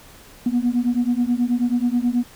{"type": "beating tone pair", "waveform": "sine", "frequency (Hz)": [238.2, 247.5], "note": ["A#3", "B3"], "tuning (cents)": [38, 4], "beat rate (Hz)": 9.3, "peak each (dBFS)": -19, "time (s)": [0.46, 2.24], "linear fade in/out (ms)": 5, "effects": ["tanh soft clip ceiling -12 dBFS", "pink hiss -46 dBFS RMS until 2.35 s"]}